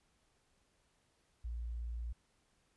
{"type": "tone", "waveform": "sine", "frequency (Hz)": 58.27, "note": "A#1", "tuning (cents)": 0, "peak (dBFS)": -38, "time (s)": [1.44, 2.13], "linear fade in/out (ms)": 10, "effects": ["pink hiss -75 dBFS RMS until 2.76 s", "resampled to 24000 Hz"]}